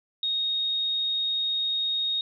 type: tone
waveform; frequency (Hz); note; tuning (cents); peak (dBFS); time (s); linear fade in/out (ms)
sine; 3731; A#7; +1; -24; 0.23-2.21; 2
effects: none